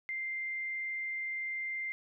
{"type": "tone", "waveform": "sine", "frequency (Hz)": 2093, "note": "C7", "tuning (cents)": 0, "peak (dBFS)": -34, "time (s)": [0.09, 1.92], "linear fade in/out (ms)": 0, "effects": []}